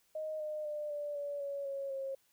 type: tone with pitch steps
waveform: sine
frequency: 622.3 / 609.8 / 597.6 / 585.7 / 574 / 562.5 / 551.2 / 540.2 Hz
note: D#5 / D#5 / D5 / D5 / D5 / C#5 / C#5 / C#5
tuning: 0 / -35 / +30 / -5 / -40 / +25 / -10 / -45 cents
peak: -36 dBFS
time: 0.15-2.15 s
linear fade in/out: 5 ms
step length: 250 ms
effects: white hiss -72 dBFS RMS until 2.32 s